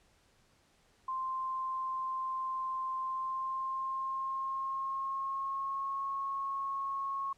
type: tone with pitch glide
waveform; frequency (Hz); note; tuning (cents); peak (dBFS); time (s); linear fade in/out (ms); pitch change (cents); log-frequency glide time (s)
sine; 1046.5 to 1094.1; C6 to C#6; 0 to -23; -33; 1.08-7.33; 5; +77; 3.01-6.03
effects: pink hiss -68 dBFS RMS until 7.37 s + low-pass 9000 Hz 12 dB/octave